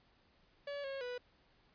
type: tone with pitch steps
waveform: 45% pulse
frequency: 570 / 545 / 492.5 Hz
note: C#5 / C#5 / B4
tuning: +48 / -29 / -5 cents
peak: -40 dBFS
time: 0.67-1.18 s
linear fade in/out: 5 ms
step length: 170 ms
effects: pink hiss -70 dBFS RMS until 1.74 s + resampled to 11025 Hz